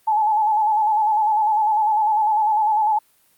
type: tone with vibrato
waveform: sine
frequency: 858 Hz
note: A5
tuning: 44 cents flat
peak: -15 dBFS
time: 0.07-2.99 s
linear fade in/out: 10 ms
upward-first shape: square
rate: 10 Hz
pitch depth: 41 cents each way
effects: white hiss -59 dBFS RMS until 3.37 s + Opus 32 kbps